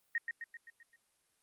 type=tone with echo; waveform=sine; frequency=1864.7 Hz; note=A#6; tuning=in tune; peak=-30 dBFS; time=0.15-0.18 s; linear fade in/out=2 ms; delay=130 ms; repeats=6; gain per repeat=-5 dB; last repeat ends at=0.96 s; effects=white hiss -75 dBFS RMS until 1.42 s + Opus 32 kbps